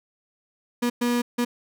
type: tone bursts at uneven times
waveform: 35% pulse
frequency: 241.3 Hz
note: B3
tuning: 40 cents flat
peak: -19 dBFS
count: 3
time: 0.82-0.9 / 1.01-1.22 / 1.38-1.45 s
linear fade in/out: 10 ms
effects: none